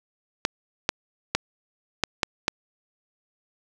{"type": "clicks", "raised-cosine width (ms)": 0.2, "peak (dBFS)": -3, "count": 6, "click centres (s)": [0.451, 0.891, 1.35, 2.037, 2.232, 2.481], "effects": []}